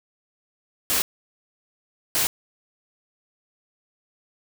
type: noise bursts at uneven times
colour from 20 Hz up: white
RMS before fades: -22 dBFS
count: 2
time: 0.9-1.02 / 2.15-2.27 s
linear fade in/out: 0 ms
effects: none